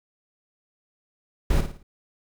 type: noise with echo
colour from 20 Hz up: brown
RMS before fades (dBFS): -19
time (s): 1.5-1.61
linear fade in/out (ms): 5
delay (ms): 55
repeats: 4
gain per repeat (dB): -8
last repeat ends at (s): 1.83
effects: none